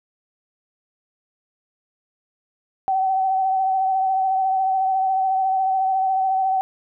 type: tone with vibrato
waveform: sine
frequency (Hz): 763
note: G5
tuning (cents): -47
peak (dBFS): -17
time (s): 2.88-6.61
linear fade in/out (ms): 0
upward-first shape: sine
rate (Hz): 14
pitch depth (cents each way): 26
effects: none